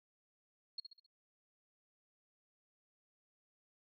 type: tone with echo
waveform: sine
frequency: 4300 Hz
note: C8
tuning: 47 cents sharp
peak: -38 dBFS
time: 0.78-0.8 s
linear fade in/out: 5 ms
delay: 66 ms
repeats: 4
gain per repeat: -7 dB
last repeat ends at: 1.064 s
effects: noise-tail reverb RT60 0.1 s tail -24 dB re dry + MP3 64 kbps